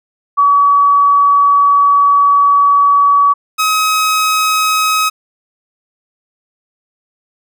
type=tone pair in turn; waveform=sine / sawtooth; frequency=1137 / 1271.1 Hz; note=C#6 / D#6; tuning=+44 / +37 cents; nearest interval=major second; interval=193 cents; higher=second; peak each=-6 / -7 dBFS; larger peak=first; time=0.37-3.34 / 3.58-5.1 s; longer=first; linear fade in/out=20 ms; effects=none